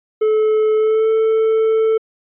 triangle tone with pitch glide, 432.7 to 442.6 Hz, A4 to A4, -29 to +10 cents, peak -10 dBFS, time 0.21-1.98 s, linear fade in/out 10 ms, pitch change +39 cents, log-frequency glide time 0.76-1.09 s, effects resampled to 8000 Hz

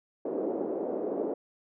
white band-pass noise, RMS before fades -32 dBFS, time 0.25-1.34 s, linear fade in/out 5 ms, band 290 to 500 Hz, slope 24 dB/octave, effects none

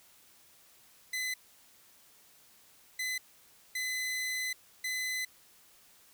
sawtooth tone bursts at uneven times, 2020 Hz, B6, 39 cents sharp, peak -29 dBFS, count 4, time 1.13-1.34 / 2.99-3.18 / 3.75-4.53 / 4.84-5.25 s, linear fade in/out 5 ms, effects white hiss -61 dBFS RMS until 6.13 s

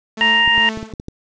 sawtooth tone with tremolo, 220 Hz, A3, in tune, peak -19 dBFS, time 0.17-0.93 s, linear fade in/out 5 ms, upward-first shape triangle, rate 2.4 Hz, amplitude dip 90%
harmonic tone, 934 Hz, A#5, 3 cents sharp, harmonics 1 / 2 / 3, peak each -20 / -14 / -15 dBFS, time 0.21-0.69 s, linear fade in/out 0 ms
clicks, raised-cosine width 3 ms, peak -16 dBFS, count 7, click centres 0.477 / 0.579 / 0.774 / 0.829 / 0.937 / 0.999 / 1.084 s
effects resampled to 16000 Hz + 7-bit

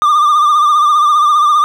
triangle tone with vibrato, 1196 Hz, D6, 31 cents sharp, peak -5 dBFS, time 0.02-1.64 s, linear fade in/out 0 ms, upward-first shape triangle, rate 15 Hz, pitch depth 64 cents each way, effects none

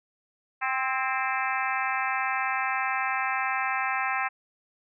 harmonic tone with a mistuned harmonic, 261.6 Hz, C4, in tune, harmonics 3 / 4 / 5 / 6 / 7 / 8 / 9 / 10, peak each -31 / -32 / -33 / -34 / -34 / -35 / -36 / -36 dBFS, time 0.61-4.29 s, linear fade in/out 20 ms, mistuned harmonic 6, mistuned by +42 cents, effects none

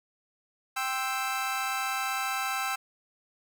25% pulse chord, C major, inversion second, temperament equal, 784 / 1046.5 / 1318.5 Hz, G5 / C6 / E6, 0 / 0 / 0 cents, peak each -29 / -33 / -28 dBFS, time 0.76-2.76 s, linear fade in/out 10 ms, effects none

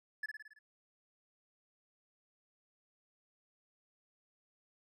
triangle tone with echo, 1722 Hz, A6, 38 cents flat, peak -34 dBFS, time 0.23-0.26 s, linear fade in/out 5 ms, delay 55 ms, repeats 6, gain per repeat -4 dB, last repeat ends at 0.59 s, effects none

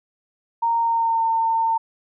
sine tone with pitch glide, 926 to 905.9 Hz, A#5 to A#5, -12 to -50 cents, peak -17 dBFS, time 0.62-1.78 s, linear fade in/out 10 ms, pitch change -38 cents, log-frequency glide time 0.79-1.25 s, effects none

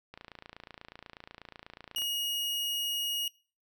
click train, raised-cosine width 0.3 ms, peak -29 dBFS, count 54, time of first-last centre 0.14-2.019 s, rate 28.2 Hz
40% pulse tone, 2878 Hz, F#7, 49 cents flat, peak -29 dBFS, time 1.96-3.28 s, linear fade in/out 2 ms
effects noise-tail reverb RT60 0.4 s tail -24 dB re dry

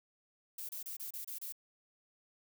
violet noise bursts, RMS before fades -43 dBFS, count 7, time 0.58-1.524 s, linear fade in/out 5 ms, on 110 ms, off 29 ms, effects none

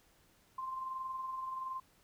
sine tone with amplitude modulation, 1046.5 Hz, C6, in tune, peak -36 dBFS, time 0.58-1.8 s, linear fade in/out 5 ms, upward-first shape sine, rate 21.3 Hz, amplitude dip 40%, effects pink hiss -68 dBFS RMS until 2.03 s

